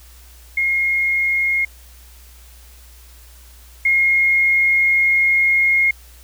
sine tone pair in turn, 2146 / 2146 Hz, C7 / C7, +43 / +43 cents, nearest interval unison, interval 0 cents, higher neither, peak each -15 / -12 dBFS, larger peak second, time 0.57-1.65 / 3.85-5.91 s, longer second, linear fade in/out 5 ms, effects added 60 Hz sine -42 dBFS peak until 6.23 s + white hiss -48 dBFS RMS until 6.23 s

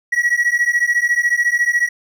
triangle beating tone pair, 1915 / 1929 Hz, A#6 / B6, +46 / -41 cents, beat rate 14 Hz, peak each -15 dBFS, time 0.12-1.89 s, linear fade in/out 10 ms, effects none

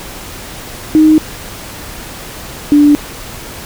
sine tone pair in turn, 311.1 / 292.7 Hz, D#4 / D4, 0 / -6 cents, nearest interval minor second, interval 106 cents, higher first, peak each -3 dBFS, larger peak neither, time 0.95-1.18 / 2.72-2.95 s, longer neither, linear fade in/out 0 ms, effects pink hiss -28 dBFS RMS until 3.65 s

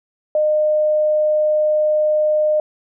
sine tone, 610 Hz, D#5, 34 cents flat, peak -13 dBFS, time 0.35-2.6 s, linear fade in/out 2 ms, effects none

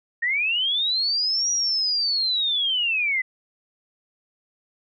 sine linear two-way sweep, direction up then down, 1827 to 5800 to 1988 Hz, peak -20 dBFS, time 0.22-3.22 s, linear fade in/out 10 ms, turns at 1.51 s, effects none

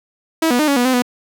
sawtooth tone with pitch steps, 323.4 / 244.2 / 304.8 / 280.8 / 244.2 / 257.8 / 246.3 Hz, E4 / B3 / D#4 / C#4 / B3 / C4 / B3, -33 / -19 / -36 / +22 / -19 / -26 / -5 cents, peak -9 dBFS, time 0.42-1.022 s, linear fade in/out 5 ms, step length 86 ms, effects none

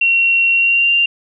sine tone with pitch glide, 2736 to 2781 Hz, F7 to F7, -36 to -8 cents, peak -10 dBFS, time 0.01-1.06 s, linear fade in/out 5 ms, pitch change +28 cents, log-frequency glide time 0.53-0.93 s, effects none

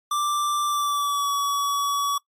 square tone with pitch glide, 1177 to 1134.9 Hz, D6 to C#6, +3 to +40 cents, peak -22 dBFS, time 0.11-2.18 s, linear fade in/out 5 ms, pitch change -63 cents, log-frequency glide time 0.67-1.3 s, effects noise-tail reverb RT60 0.1 s tail -23 dB re dry + MP3 64 kbps

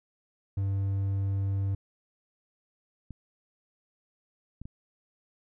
triangle tone, 98 Hz, G2, in tune, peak -24 dBFS, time 0.57-1.75 s, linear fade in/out 5 ms
clicks, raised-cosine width 5 ms, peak -29 dBFS, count 3, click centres 3.107 / 4.616 / 4.655 s
effects none

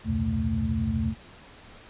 sine tone cluster, 71.4 / 87.8 / 120.1 / 131.9 / 221.2 Hz, D2 / F2 / B2 / C3 / A3, -48 / +10 / -48 / +14 / +9 cents, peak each -32 / -29 / -33 / -34 / -27 dBFS, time 0.04-1.15 s, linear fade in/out 50 ms, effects pink hiss -49 dBFS RMS until 1.89 s + resampled to 8000 Hz

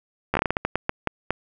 slowing click train, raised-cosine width 0.5 ms, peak -6 dBFS, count 13, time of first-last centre 0.34-1.306 s, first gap 13 ms, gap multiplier 1.3, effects none

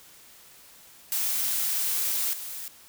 blue noise with level steps, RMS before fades -27 / -37 dBFS, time 1.12-2.68 s, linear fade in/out 0 ms, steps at 2.33 s, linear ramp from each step 5 ms, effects white hiss -52 dBFS RMS until 2.88 s

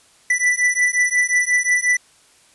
square beating tone pair, 1975.5 / 1981.1 Hz, B6 / B6, 0 / +5 cents, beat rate 5.6 Hz, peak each -19 dBFS, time 0.3-1.97 s, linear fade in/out 5 ms, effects white hiss -53 dBFS RMS until 2.54 s + resampled to 24000 Hz

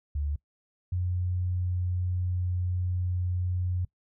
sine tone pair in turn, 72.9 / 90.14 Hz, D2 / F#2, -12 / -45 cents, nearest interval major third, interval 367 cents, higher second, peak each -27 / -26 dBFS, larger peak second, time 0.15-0.36 / 0.92-3.85 s, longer second, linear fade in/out 5 ms, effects noise-tail reverb RT60 0.1 s tail -21 dB re dry

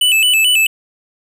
square tone with vibrato, 2794 Hz, F7, in tune, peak -10 dBFS, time 0.01-0.67 s, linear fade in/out 5 ms, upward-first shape square, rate 4.6 Hz, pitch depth 110 cents each way, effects none

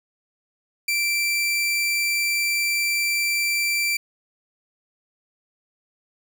sawtooth tone, 2345 Hz, D7, 3 cents flat, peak -17 dBFS, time 0.88-3.97 s, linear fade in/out 5 ms, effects none

